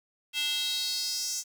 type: tone with high-pass filter sweep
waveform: square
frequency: 293.7 Hz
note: D4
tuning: in tune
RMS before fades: -31 dBFS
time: 0.33-1.44 s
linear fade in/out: 50 ms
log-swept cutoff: 2900 to 6300 Hz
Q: 4.5
effects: 9-bit